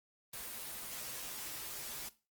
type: noise with comb filter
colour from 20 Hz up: white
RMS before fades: -44 dBFS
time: 0.33-2.09 s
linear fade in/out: 5 ms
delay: 11 ms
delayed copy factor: -0.65
effects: noise-tail reverb RT60 0.3 s tail -17 dB re dry + Opus 24 kbps